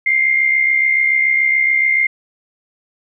sine tone pair together, 2101 / 2168 Hz, C7 / C#7, +7 / -39 cents, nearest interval minor second, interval 54 cents, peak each -12 / -20 dBFS, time 0.06-2.07 s, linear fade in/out 5 ms, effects none

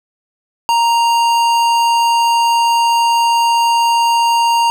sine tone with tanh clipping, 932.3 Hz, A#5, in tune, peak -12 dBFS, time 0.69-4.7 s, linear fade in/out 0 ms, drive 18 dB, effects none

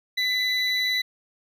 triangle tone pair together, 2009 / 3951 Hz, B6 / B7, +29 / 0 cents, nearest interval octave, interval 1171 cents, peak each -23 dBFS, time 0.17-1.02 s, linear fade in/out 10 ms, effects none

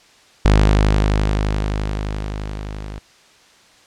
sawtooth tone with level ramp, 51.6 Hz, G#1, 10 cents flat, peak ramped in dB -5 to -25 dBFS, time 0.45-2.99 s, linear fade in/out 0 ms, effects white hiss -50 dBFS RMS until 3.86 s + low-pass 6000 Hz 12 dB/octave

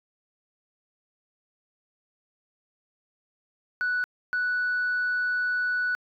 sine tone bursts at uneven times, 1480 Hz, F#6, in tune, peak -22 dBFS, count 2, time 3.81-4.04 / 4.33-5.95 s, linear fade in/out 0 ms, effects tanh soft clip ceiling -21 dBFS

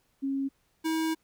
sine / square tone pair in turn, 272.7 / 320.8 Hz, C#4 / E4, -28 / -47 cents, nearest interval minor third, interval 281 cents, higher second, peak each -27 dBFS, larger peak neither, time 0.22-0.49 / 0.84-1.15 s, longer second, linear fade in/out 20 ms, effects pink hiss -71 dBFS RMS until 1.23 s

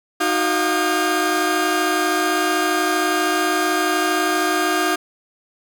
40% pulse tone cluster, 312.3 / 368 / 703 / 1217 / 1603 Hz, D#4 / F#4 / F5 / D#6 / G6, +7 / -9 / +11 / -39 / +38 cents, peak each -23 dBFS, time 0.2-4.96 s, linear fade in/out 10 ms, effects none

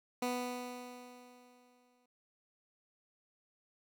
15% pulse tone with exponential decay, 247.4 Hz, B3, 3 cents sharp, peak -26 dBFS, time 0.22-2.06 s, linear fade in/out 5 ms, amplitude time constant 400 ms, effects none

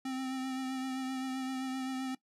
square tone with vibrato, 261.6 Hz, C4, in tune, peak -35 dBFS, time 0.05-2.15 s, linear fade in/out 5 ms, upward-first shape triangle, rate 7.7 Hz, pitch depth 27 cents each way, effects noise-tail reverb RT60 0.1 s tail -19 dB re dry + low-pass 10000 Hz 12 dB/octave

